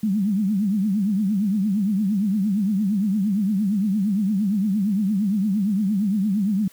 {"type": "tone with vibrato", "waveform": "sine", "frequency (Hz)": 202.3, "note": "G#3", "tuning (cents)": -45, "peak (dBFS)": -18, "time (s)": [0.03, 6.68], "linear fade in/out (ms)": 5, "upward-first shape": "triangle", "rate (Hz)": 8.7, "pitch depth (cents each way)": 180, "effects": ["white hiss -52 dBFS RMS until 6.72 s"]}